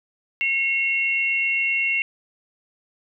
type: tone pair together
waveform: sine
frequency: 2171 / 2744 Hz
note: C#7 / F7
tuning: -37 / -31 cents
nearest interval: major third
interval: 406 cents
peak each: -22 dBFS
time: 0.41-2.02 s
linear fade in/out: 0 ms
effects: none